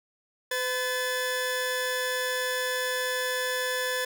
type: tone pair together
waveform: sawtooth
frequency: 507 / 1732.6 Hz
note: B4 / A6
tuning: +45 / -27 cents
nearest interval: octave + major sixth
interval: 2128 cents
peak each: -26 / -26 dBFS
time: 0.51-4.05 s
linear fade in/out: 5 ms
effects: none